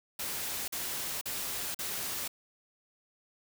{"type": "noise bursts", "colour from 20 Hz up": "white", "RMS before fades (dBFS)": -36, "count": 4, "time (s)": [0.19, 2.279], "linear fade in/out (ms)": 5, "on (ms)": 490, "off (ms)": 43, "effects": []}